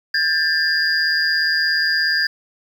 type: tone cluster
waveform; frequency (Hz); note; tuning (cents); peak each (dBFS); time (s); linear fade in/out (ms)
sine; 1607 / 1764 / 4849; G6 / A6 / D#8; +43 / +4 / -45; -20; 0.14-2.27; 5
effects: 7-bit